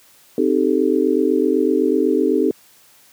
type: chord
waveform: sine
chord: A half-diminished seventh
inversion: first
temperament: equal with one note detuned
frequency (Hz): 261.6 / 309.5 / 392 / 440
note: C4 / Eb4 / G4 / A4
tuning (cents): 0 / -9 / 0 / 0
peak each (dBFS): -20 / -19 / -19 / -20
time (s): 0.38-2.51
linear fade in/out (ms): 2
effects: white hiss -51 dBFS RMS until 3.12 s + high-pass 100 Hz 12 dB/octave